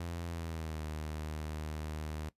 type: tone with pitch glide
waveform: sawtooth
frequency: 85 to 77.05 Hz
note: F2 to D#2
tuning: -46 to -16 cents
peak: -34 dBFS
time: 0-2.29 s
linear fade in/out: 5 ms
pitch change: -170 cents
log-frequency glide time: 0.28-0.84 s
effects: noise-tail reverb RT60 0.1 s tail -18 dB re dry + resampled to 32000 Hz